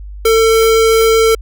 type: tone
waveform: square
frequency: 448.7 Hz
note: A4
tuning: 34 cents sharp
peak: -8 dBFS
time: 0.25-1.35 s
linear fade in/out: 5 ms
effects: added 50 Hz sine -26 dBFS peak until 1.41 s